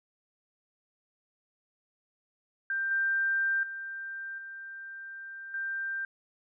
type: tone with level steps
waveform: sine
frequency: 1575 Hz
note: G6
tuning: 8 cents sharp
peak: -28 / -25 / -36 / -40 / -31 dBFS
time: 2.7-6.05 s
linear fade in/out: 2 ms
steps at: 2.91 / 3.63 / 4.38 / 5.54 s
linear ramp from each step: 2 ms
effects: none